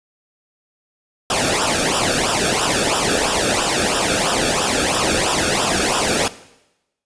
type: noise with flanger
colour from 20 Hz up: pink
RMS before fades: -18 dBFS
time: 1.3-6.28 s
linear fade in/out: 2 ms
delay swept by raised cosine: 0.46 to 1.02 ms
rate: 3 Hz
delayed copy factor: -0.85
effects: noise-tail reverb RT60 0.9 s tail -17 dB re dry + resampled to 22050 Hz